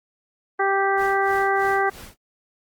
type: harmonic tone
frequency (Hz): 392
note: G4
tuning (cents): 0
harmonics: 1 / 2 / 3 / 4 / 5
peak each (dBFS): -23 / -22 / -26 / -25 / -28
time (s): 0.59-1.9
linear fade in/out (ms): 10
type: noise with tremolo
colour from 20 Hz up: pink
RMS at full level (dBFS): -40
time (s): 0.96-2.17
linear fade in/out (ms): 50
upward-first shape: sine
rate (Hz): 3.1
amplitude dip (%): 90
effects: Opus 32 kbps